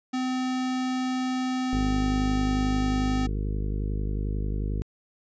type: tone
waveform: square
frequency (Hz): 256.2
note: C4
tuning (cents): -36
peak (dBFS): -26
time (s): 0.13-3.27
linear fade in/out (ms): 10
type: harmonic tone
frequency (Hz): 51.2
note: G#1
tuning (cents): -24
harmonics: 1 / 2 / 3 / 4 / 5 / 6 / 7 / 8 / 9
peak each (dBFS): -27 / -33 / -37 / -39 / -41 / -43 / -44 / -45 / -46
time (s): 1.73-4.82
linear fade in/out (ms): 0
effects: resampled to 16000 Hz